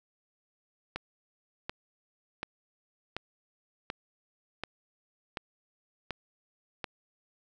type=click train; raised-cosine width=0.3 ms; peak=-18 dBFS; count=9; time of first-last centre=0.96-6.842 s; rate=1.36 Hz; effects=none